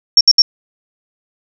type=tone bursts; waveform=sine; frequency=5490 Hz; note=F8; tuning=31 cents flat; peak=-3 dBFS; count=3; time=0.17-0.42 s; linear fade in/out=2 ms; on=38 ms; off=68 ms; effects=none